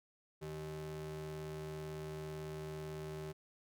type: ring-modulated tone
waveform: square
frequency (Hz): 116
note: A#2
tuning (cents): -8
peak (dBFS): -40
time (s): 0.41-3.33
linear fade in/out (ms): 20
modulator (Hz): 271
effects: none